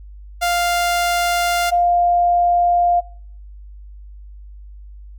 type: tone pair in turn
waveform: sawtooth / sine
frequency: 698.5 / 701.1 Hz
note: F5 / F5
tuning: 0 / +7 cents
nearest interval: unison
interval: 7 cents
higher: second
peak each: -12 dBFS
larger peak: neither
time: 0.41-1.71 / 1.71-3.01 s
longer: neither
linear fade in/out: 20 ms
effects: noise-tail reverb RT60 0.6 s tail -23 dB re dry + added 50 Hz sine -35 dBFS peak until 5.18 s